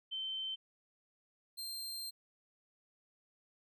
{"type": "tone pair in turn", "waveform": ["sine", "sawtooth"], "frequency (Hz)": [3093, 4169], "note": ["G7", "C8"], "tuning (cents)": [-24, -7], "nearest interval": "perfect fourth", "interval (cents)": 517, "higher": "second", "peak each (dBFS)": [-37, -38], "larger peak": "first", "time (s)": [[0.11, 0.56], [1.57, 2.11]], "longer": "second", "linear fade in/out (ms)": 20, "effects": []}